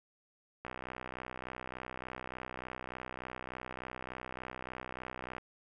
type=click train; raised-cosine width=0.5 ms; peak=-26 dBFS; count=301; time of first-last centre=0.65-5.382 s; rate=63.4 Hz; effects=none